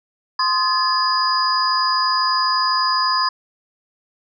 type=tone cluster; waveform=sine; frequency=1042 / 1248 / 1719 / 4924 Hz; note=C6 / D#6 / A6 / D#8; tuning=-7 / +5 / -41 / -19 cents; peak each=-18 / -27 / -26 / -20 dBFS; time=0.39-3.29 s; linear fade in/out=5 ms; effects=none